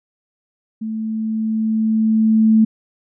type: tone with level ramp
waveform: sine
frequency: 220 Hz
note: A3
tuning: in tune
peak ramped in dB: -22 to -8 dBFS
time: 0.81-2.65 s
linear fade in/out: 10 ms
effects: none